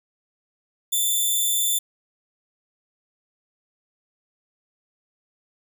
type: tone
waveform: 5% pulse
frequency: 3536 Hz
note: A7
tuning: 8 cents sharp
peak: -12 dBFS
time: 0.92-1.79 s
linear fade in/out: 10 ms
effects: none